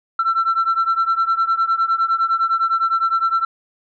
sine beating tone pair, 1340 / 1349.8 Hz, E6 / E6, +28 / +41 cents, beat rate 9.8 Hz, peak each -16 / -18 dBFS, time 0.19-3.45 s, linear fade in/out 5 ms, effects tanh soft clip ceiling -11 dBFS

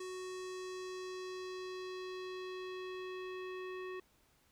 square tone with low-pass filter sweep, 370 Hz, F#4, in tune, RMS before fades -44 dBFS, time 0-4 s, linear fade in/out 5 ms, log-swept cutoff 8100 to 2400 Hz, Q 1.6, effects pink hiss -71 dBFS RMS until 4.51 s

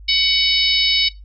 harmonic tone with a mistuned harmonic, 747 Hz, F#5, 16 cents sharp, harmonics 3 / 4 / 5 / 6 / 7, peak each -21 / -21 / -19 / -21 / -21 dBFS, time 0.08-1.09 s, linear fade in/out 10 ms, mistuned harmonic 5, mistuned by +30 cents, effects noise-tail reverb RT60 0.2 s tail -17 dB re dry + added 50 Hz sine -36 dBFS peak until 1.24 s

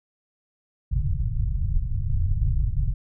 pink low-pass noise, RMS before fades -23 dBFS, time 0.91-2.94 s, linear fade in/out 10 ms, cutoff 140 Hz, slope 48 dB/octave, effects none

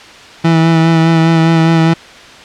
30% pulse tone with vibrato, 163.7 Hz, E3, 12 cents flat, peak -4 dBFS, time 0.44-1.94 s, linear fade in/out 10 ms, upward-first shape sine, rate 4.9 Hz, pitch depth 21 cents each way, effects white hiss -34 dBFS RMS until 2.44 s + low-pass 4000 Hz 12 dB/octave

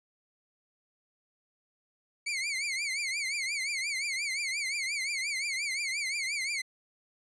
sawtooth tone with vibrato, 2218 Hz, C#7, in tune, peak -27 dBFS, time 2.26-6.62 s, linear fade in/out 10 ms, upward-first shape triangle, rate 5.7 Hz, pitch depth 160 cents each way, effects resampled to 22050 Hz

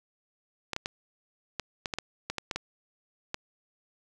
clicks, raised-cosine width 0.2 ms, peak -14 dBFS, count 12, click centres 0.733 / 0.764 / 0.859 / 1.597 / 1.858 / 1.938 / 1.986 / 2.3 / 2.383 / 2.512 / 2.56 / 3.344 s, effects none

